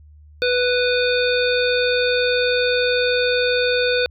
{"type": "harmonic tone with a mistuned harmonic", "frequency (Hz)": 493.9, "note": "B4", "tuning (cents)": 0, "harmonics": [1, 3, 5, 7, 9], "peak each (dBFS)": [-18, -23, -25, -26, -28], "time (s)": [0.42, 4.06], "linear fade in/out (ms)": 0, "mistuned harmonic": 7, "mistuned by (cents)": 78, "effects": ["added 75 Hz sine -43 dBFS peak until 4.1 s"]}